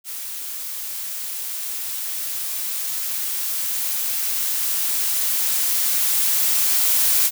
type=noise with level ramp; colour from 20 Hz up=blue; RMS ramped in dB=-31 to -17 dBFS; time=0.04-7.31 s; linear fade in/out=50 ms; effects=none